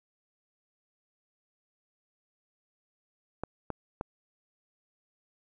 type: clicks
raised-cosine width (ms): 1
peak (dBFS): -19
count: 3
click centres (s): 3.436 / 3.703 / 4.011
effects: none